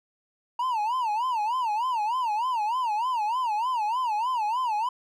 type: tone with vibrato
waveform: triangle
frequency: 928 Hz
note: A#5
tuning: 8 cents flat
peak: -22 dBFS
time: 0.59-4.89 s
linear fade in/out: 5 ms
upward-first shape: sine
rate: 3.3 Hz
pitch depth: 190 cents each way
effects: none